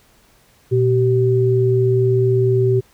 sine tone pair together, 120 / 384.2 Hz, B2 / G4, -49 / -35 cents, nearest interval octave + minor sixth, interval 2014 cents, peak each -15 dBFS, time 0.71-2.81 s, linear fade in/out 20 ms, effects pink hiss -54 dBFS RMS until 2.93 s

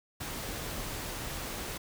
pink noise, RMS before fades -38 dBFS, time 0.2-1.78 s, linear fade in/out 10 ms, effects none

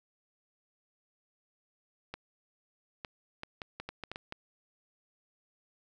clicks, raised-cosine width 0.3 ms, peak -23 dBFS, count 10, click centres 2.14 / 3.048 / 3.434 / 3.618 / 3.8 / 3.89 / 4.037 / 4.116 / 4.159 / 4.324 s, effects none

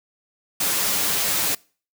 white noise with comb filter, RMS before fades -22 dBFS, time 0.6-1.55 s, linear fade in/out 5 ms, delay 8.1 ms, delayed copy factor -0.6, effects noise-tail reverb RT60 0.4 s tail -25 dB re dry + high-pass 80 Hz 12 dB/octave

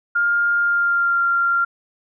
sine tone with pitch glide, 1408 to 1385.4 Hz, F6 to F6, +14 to -14 cents, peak -15 dBFS, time 0.15-1.65 s, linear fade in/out 10 ms, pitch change -28 cents, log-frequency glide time 0.56-1.22 s, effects none

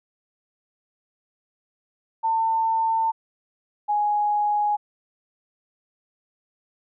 sine tone pair in turn, 898 / 832.4 Hz, A5 / G#5, +35 / +4 cents, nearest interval minor second, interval 131 cents, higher first, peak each -19 dBFS, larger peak neither, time 2.23-3.12 / 3.88-4.77 s, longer neither, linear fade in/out 20 ms, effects none

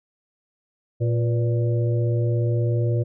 harmonic tone with a mistuned harmonic, 116.9 Hz, A#2, 5 cents sharp, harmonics 1 / 3 / 4 / 5, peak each -19 / -29 / -31 / -33 dBFS, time 1-3.04 s, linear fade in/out 20 ms, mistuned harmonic 4, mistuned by +74 cents, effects none

